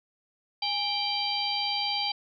harmonic tone with a mistuned harmonic, 784 Hz, G5, in tune, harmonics 1 / 3 / 4 / 5 / 6, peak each -32 / -36 / -32 / -36 / -31 dBFS, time 0.62-2.12 s, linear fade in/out 5 ms, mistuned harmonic 1, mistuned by +84 cents, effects none

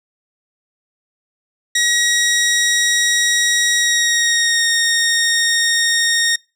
15% pulse tone with pitch glide, 1900 to 1853.4 Hz, A#6 to A#6, +33 to -10 cents, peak -7 dBFS, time 1.75-6.36 s, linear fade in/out 5 ms, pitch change -43 cents, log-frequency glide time 3.79-4.66 s, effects noise-tail reverb RT60 0.3 s tail -26 dB re dry + low-pass 12000 Hz 12 dB/octave

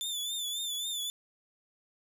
sawtooth tone with vibrato, 3520 Hz, A7, in tune, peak -30 dBFS, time 0.01-1.1 s, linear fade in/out 0 ms, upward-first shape triangle, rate 3.7 Hz, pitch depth 74 cents each way, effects none

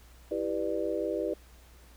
sine chord, E minor seventh, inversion none, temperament just, 329.6 / 395.6 / 494.4 / 593.3 Hz, E4 / G4 / B4 / D5, 0 / +16 / +2 / +18 cents, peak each -34 dBFS, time 0.31-1.34 s, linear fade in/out 5 ms, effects added 60 Hz sine -53 dBFS peak until 1.96 s + pink hiss -59 dBFS RMS until 1.96 s

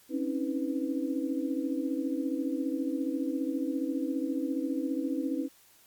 sine tone cluster, 267.4 / 282.1 / 319.4 / 496 Hz, C4 / C#4 / D#4 / B4, +38 / +30 / +45 / +7 cents, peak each -32 / -34 / -33 / -39 dBFS, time 0.09-5.49 s, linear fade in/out 50 ms, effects white hiss -60 dBFS RMS until 5.86 s + MP3 96 kbps

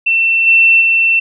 sine tone with level steps, 2690 Hz, E7, 34 cents sharp, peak -9 / -5 / -8 dBFS, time 0.06-1.2 s, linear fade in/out 10 ms, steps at 0.46 / 0.8 s, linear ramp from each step 20 ms, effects none

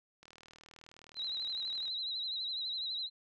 click train, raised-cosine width 0.2 ms, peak -37 dBFS, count 66, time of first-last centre 0.23-1.88 s, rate 39.4 Hz
sine tone with vibrato, 3951 Hz, B7, in tune, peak -35 dBFS, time 1.15-3.1 s, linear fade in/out 50 ms, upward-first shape sine, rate 12 Hz, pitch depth 72 cents each way
effects none

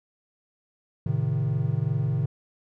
triangle chord, A diminished, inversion none, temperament equal with one note detuned, 110 / 133.48 / 155.56 Hz, A2 / C3 / Eb3, 0 / +35 / 0 cents, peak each -26 / -24 / -26 dBFS, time 1.06-2.26 s, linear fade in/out 5 ms, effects none

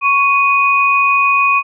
sine tone pair together, 1107.4 / 2486 Hz, C#6 / D#7, -2 / -2 cents, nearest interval octave + major second, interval 1400 cents, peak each -12 dBFS, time 0.01-1.63 s, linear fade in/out 50 ms, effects none

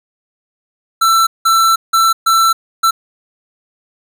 square tone bursts at uneven times, 1337 Hz, E6, 24 cents sharp, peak -9 dBFS, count 5, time 1.01-1.27 / 1.45-1.76 / 1.93-2.13 / 2.26-2.53 / 2.83-2.91 s, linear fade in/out 10 ms, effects none

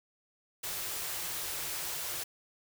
white band-stop noise, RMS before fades -37 dBFS, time 0.63-2.24 s, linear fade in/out 10 ms, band 180 to 300 Hz, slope 96 dB/octave, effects none

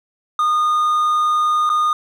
triangle tone with dropouts, 1225 Hz, D#6, 27 cents flat, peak -12 dBFS, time 0.39-1.93 s, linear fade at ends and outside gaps 2 ms, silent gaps 1.693-1.699 s, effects none

